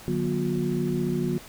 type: tone cluster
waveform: sine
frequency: 149.4 / 183.7 / 240.4 / 358.8 Hz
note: D3 / F#3 / B3 / F4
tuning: +30 / -12 / -46 / +47 cents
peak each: -29 dBFS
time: 0.08-1.38 s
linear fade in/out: 0 ms
effects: pink hiss -45 dBFS RMS until 1.48 s

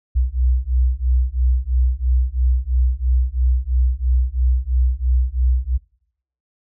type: beating tone pair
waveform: sine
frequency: 61.3 / 64.3 Hz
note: B1 / C2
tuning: -12 / -30 cents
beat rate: 3 Hz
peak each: -17 dBFS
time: 0.15-5.78 s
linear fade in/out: 20 ms
effects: noise-tail reverb RT60 0.7 s tail -25 dB re dry + tanh soft clip ceiling -7 dBFS

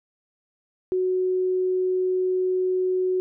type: tone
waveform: sine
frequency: 369.6 Hz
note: F#4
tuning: 2 cents flat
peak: -20 dBFS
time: 0.92-3.2 s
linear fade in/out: 0 ms
effects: none

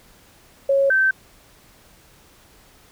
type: tone pair in turn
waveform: sine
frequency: 550 / 1549.8 Hz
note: C#5 / G6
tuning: -14 / -20 cents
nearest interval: octave + tritone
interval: 1794 cents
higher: second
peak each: -14 dBFS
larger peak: neither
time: 0.69-0.9 / 0.9-1.11 s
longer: neither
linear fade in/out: 5 ms
effects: pink hiss -52 dBFS RMS until 2.91 s

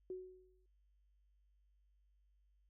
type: tone with exponential decay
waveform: sine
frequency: 370 Hz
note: F#4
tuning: in tune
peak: -40 dBFS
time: 0.1-0.66 s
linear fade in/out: 2 ms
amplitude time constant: 120 ms
effects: added 50 Hz sine -70 dBFS peak until 2.69 s

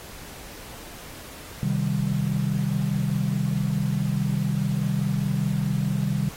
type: chord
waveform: sine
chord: C minor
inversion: none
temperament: equal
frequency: 130.81 / 155.56 / 196 Hz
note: C3 / Eb3 / G3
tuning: 0 / 0 / 0 cents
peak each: -26 dBFS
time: 1.63-6.29 s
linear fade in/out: 0 ms
effects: pink hiss -42 dBFS RMS until 6.36 s + AAC 48 kbps

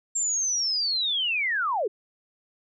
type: linear sweep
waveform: sine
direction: down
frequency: 7459 to 359.4 Hz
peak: -23 dBFS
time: 0.15-1.88 s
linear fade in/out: 10 ms
effects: none

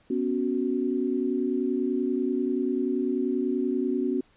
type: chord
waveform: sine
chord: B suspended second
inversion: none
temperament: equal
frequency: 246.9 / 277.2 / 370 Hz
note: B3 / C#4 / F#4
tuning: 0 / 0 / 0 cents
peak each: -28 dBFS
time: 0.1-4.21 s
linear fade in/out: 5 ms
effects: pink hiss -62 dBFS RMS until 4.36 s + resampled to 8000 Hz

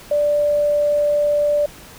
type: tone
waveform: sine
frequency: 587.3 Hz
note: D5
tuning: in tune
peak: -14 dBFS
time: 0.11-1.66 s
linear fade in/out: 5 ms
effects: pink hiss -41 dBFS RMS until 1.98 s

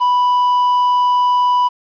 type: tone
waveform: triangle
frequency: 987.8 Hz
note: B5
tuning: in tune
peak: -9 dBFS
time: 0-1.69 s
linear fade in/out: 20 ms
effects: resampled to 11025 Hz + 8-bit

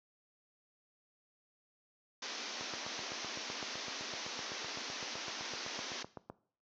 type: band-pass noise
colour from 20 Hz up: white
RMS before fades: -43 dBFS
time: 2.22-6.03 s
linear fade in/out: 5 ms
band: 210 to 6300 Hz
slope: 96 dB/octave
type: click train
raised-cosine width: 1 ms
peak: -29 dBFS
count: 30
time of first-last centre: 2.61-6.3 s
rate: 7.86 Hz
effects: noise-tail reverb RT60 0.5 s tail -18 dB re dry + high-pass 100 Hz 12 dB/octave

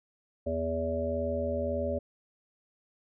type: harmonic tone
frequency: 81.8 Hz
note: E2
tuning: 13 cents flat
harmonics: 1 / 3 / 5 / 7 / 8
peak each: -35 / -36 / -37 / -31 / -40 dBFS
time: 0.46-1.99 s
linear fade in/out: 10 ms
effects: none

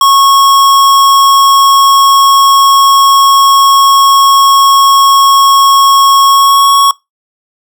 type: tone with pitch glide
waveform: square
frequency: 1098 to 1108.2 Hz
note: C#6 to C#6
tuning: -17 to -1 cents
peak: -4 dBFS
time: 0.01-6.91 s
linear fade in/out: 2 ms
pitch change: +16 cents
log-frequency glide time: 6.25-6.72 s
effects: noise-tail reverb RT60 0.2 s tail -23 dB re dry

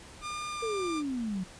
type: tone with pitch glide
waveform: sawtooth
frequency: 1205 to 1192.5 Hz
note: D6 to D6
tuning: +44 to +26 cents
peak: -31 dBFS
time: 0.21-1.03 s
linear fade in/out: 50 ms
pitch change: -18 cents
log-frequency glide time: 0.51-0.62 s
type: exponential sweep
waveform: sine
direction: down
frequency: 470 to 179.5 Hz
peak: -30 dBFS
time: 0.62-1.44 s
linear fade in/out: 10 ms
effects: pink hiss -50 dBFS RMS until 1.59 s + resampled to 22050 Hz

